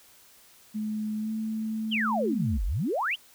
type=tone with pitch glide; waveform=sine; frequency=214.3 to 219.4 Hz; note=A3 to A3; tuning=-45 to -5 cents; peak=-28 dBFS; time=0.74-2.58 s; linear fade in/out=20 ms; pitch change=+40 cents; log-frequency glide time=1.19-1.3 s
type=exponential two-way sweep; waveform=sine; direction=down then up; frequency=3322 to 41.37 to 3322 Hz; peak=-25 dBFS; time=1.91-3.16 s; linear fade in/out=20 ms; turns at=2.65 s
effects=white hiss -56 dBFS RMS until 3.34 s